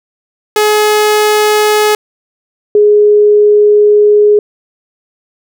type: tone pair in turn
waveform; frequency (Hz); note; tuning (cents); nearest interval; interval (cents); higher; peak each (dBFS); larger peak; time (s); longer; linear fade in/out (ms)
sawtooth / sine; 423.4 / 417.1; G#4 / G#4; +33 / +7; unison; 26; first; -3; neither; 0.56-1.95 / 2.75-4.39; second; 2
effects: none